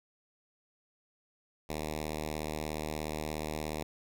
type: tone with notch filter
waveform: 5% pulse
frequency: 76.9 Hz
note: D#2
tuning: 20 cents flat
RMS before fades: -37 dBFS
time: 1.69-3.83 s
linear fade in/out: 5 ms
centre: 1300 Hz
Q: 1.8
effects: none